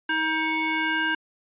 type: tone with frequency modulation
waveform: sine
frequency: 317 Hz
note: D#4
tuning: 32 cents sharp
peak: -22 dBFS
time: 0.09-1.15 s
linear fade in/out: 5 ms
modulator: 633 Hz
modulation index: 3.7
effects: resampled to 8000 Hz